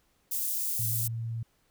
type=high-pass noise; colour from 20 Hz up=white; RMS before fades=-31 dBFS; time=0.31-1.08 s; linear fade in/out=10 ms; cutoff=9600 Hz; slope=12 dB/octave
type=tone; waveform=sine; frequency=114.6 Hz; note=A#2; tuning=29 cents flat; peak=-31 dBFS; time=0.79-1.43 s; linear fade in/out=5 ms
effects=pink hiss -70 dBFS RMS until 1.7 s